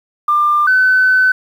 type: tone pair in turn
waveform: sine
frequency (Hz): 1194 / 1514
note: D6 / F#6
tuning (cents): +28 / +39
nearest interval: major third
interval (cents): 411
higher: second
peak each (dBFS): -9 / -7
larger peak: second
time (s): 0.28-0.67 / 0.67-1.32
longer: second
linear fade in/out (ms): 5
effects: tanh soft clip ceiling -3 dBFS + 7-bit